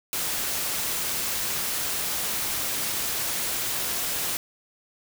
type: noise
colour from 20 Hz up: white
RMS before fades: -28 dBFS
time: 0.13-4.37 s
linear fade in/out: 0 ms
effects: none